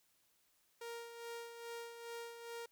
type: tone with tremolo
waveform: sawtooth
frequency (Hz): 467.2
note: A#4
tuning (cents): +4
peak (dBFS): -40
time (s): 0.81-2.66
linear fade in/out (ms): 5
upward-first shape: sine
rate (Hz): 2.4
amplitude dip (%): 55
effects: white hiss -75 dBFS RMS until 2.71 s